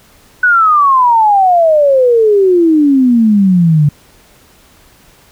sine exponential sweep, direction down, 1500 to 143.3 Hz, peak -5 dBFS, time 0.43-3.89 s, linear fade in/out 5 ms, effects pink hiss -45 dBFS RMS until 5.31 s

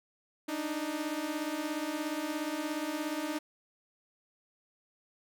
sawtooth beating tone pair, 293.7 / 310.7 Hz, D4 / D#4, 0 / -2 cents, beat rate 17 Hz, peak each -33 / -31 dBFS, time 0.48-3.39 s, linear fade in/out 10 ms, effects none

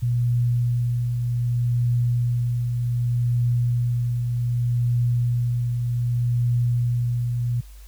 sine tone with tremolo, 120.6 Hz, B2, 41 cents flat, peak -17 dBFS, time 0.02-7.61 s, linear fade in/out 10 ms, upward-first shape triangle, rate 0.65 Hz, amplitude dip 40%, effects added 50 Hz sine -40 dBFS peak until 7.87 s + white hiss -54 dBFS RMS until 7.87 s

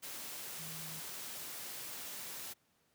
sine tone in noise, 160 Hz, D#3, 49 cents sharp, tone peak -50 dBFS, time 0.58-1.01 s, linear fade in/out 20 ms, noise white, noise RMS -45 dBFS, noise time 0.02-2.54 s, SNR -8 dB, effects pink hiss -74 dBFS RMS until 2.94 s + high-pass 100 Hz 12 dB/octave

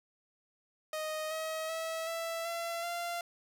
sawtooth tone with pitch steps, 622.3 / 635.4 / 648.7 / 662.4 / 676.3 / 690.5 Hz, D#5 / D#5 / E5 / E5 / E5 / F5, 0 / +36 / -28 / +8 / +44 / -20 cents, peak -31 dBFS, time 0.93-3.21 s, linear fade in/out 2 ms, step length 380 ms, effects none

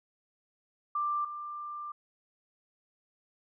sine tone pair in turn, 1182 / 1187.4 Hz, D6 / D6, +11 / +19 cents, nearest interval unison, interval 8 cents, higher second, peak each -28 / -37 dBFS, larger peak first, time 0.95-1.25 / 1.25-1.92 s, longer second, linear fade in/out 5 ms, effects none

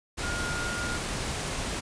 sine tone in noise, 1420 Hz, F6, 28 cents sharp, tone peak -33 dBFS, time 0.22-0.98 s, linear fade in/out 20 ms, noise pink, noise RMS -32 dBFS, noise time 0.17-1.81 s, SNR -4 dB, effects resampled to 22050 Hz

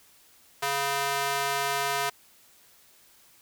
square tone with high-pass filter, 139.7 Hz, C#3, 14 cents sharp, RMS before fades -28 dBFS, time 0.62-2.1 s, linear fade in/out 10 ms, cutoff 810 Hz, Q 1, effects white hiss -58 dBFS RMS until 3.41 s

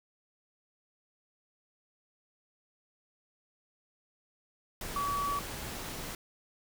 sine tone in noise, 1139 Hz, C#6, 47 cents sharp, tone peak -30 dBFS, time 4.96-5.39 s, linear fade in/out 2 ms, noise pink, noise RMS -40 dBFS, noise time 4.81-6.15 s, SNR +7 dB, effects none

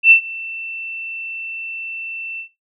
sine tone with ADSR envelope, 2679 Hz, E7, 27 cents sharp, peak -3 dBFS, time 0.03-2.49 s, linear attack 78 ms, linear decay 98 ms, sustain -22 dB, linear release 100 ms, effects noise-tail reverb RT60 0.2 s tail -18 dB re dry

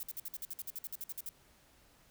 violet noise bursts, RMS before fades -41 dBFS, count 16, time 0-1.291 s, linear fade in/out 2 ms, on 31 ms, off 53 ms, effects pink hiss -65 dBFS RMS until 2.1 s

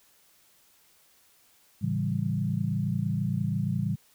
sine chord, A dominant seventh, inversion none, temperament equal, 110 / 138.59 / 164.81 / 196 Hz, A2 / C#3 / E3 / G3, 0 / 0 / 0 / 0 cents, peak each -31 dBFS, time 1.81-3.96 s, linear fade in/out 20 ms, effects white hiss -62 dBFS RMS until 4.14 s

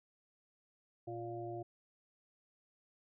harmonic tone with a mistuned harmonic, 116.54 Hz, A#2, in tune, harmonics 1 / 3 / 5 / 6, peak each -47 / -43 / -51 / -46 dBFS, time 1.07-1.63 s, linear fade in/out 10 ms, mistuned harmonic 1, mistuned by +20 cents, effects none

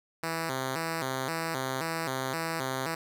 5% pulse tone with vibrato, 146.83 Hz, D3, in tune, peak -19 dBFS, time 0.23-2.95 s, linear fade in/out 5 ms, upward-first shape square, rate 1.9 Hz, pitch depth 190 cents each way, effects none

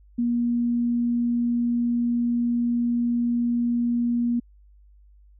sine tone, 238.4 Hz, A#3, 39 cents sharp, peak -20 dBFS, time 0.18-4.4 s, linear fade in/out 10 ms, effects added 50 Hz sine -50 dBFS peak until 5.39 s

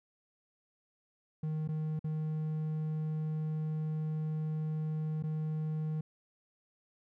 triangle tone with dropouts, 155.56 Hz, D#3, in tune, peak -30 dBFS, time 1.43-6.01 s, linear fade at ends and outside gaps 5 ms, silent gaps 1.677-1.687 / 1.993-2.042 / 5.226-5.236 s, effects none

